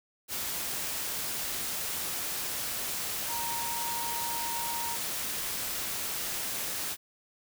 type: tone in noise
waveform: sine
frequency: 934 Hz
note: A#5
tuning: 3 cents sharp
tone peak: -35 dBFS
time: 3.27-4.98 s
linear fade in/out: 50 ms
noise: white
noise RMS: -34 dBFS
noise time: 0.28-6.97 s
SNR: -4 dB
effects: none